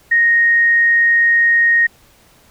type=tone; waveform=sine; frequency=1864.7 Hz; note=A#6; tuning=in tune; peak=-9 dBFS; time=0.11-1.87 s; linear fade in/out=10 ms; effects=pink hiss -50 dBFS RMS until 2.5 s